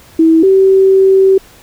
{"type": "tone pair in turn", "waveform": "sine", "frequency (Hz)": [324, 384.2], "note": ["E4", "G4"], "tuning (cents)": [-30, -35], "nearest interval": "minor third", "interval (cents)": 295, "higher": "second", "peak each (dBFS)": -4, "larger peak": "neither", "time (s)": [[0.19, 0.43], [0.43, 1.38]], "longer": "second", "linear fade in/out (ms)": 5, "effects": ["pink hiss -41 dBFS RMS until 1.62 s"]}